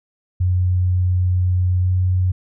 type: tone with pitch glide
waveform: sine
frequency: 90.8 to 91.75 Hz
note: F#2 to F#2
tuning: -32 to -14 cents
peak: -14 dBFS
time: 0.4-2.32 s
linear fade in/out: 10 ms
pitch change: +18 cents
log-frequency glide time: 1.82-1.88 s
effects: none